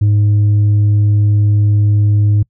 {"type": "tone", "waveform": "sine", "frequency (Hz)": 103.83, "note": "G#2", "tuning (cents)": 0, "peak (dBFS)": -5, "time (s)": [0.01, 2.43], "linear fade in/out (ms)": 10, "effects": ["noise-tail reverb RT60 0.1 s tail -26 dB re dry", "tanh soft clip ceiling -7 dBFS"]}